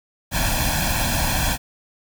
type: noise with comb filter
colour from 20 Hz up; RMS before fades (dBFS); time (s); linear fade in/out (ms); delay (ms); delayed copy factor
pink; -21; 0.31-1.58; 50; 1.2; +0.95
effects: none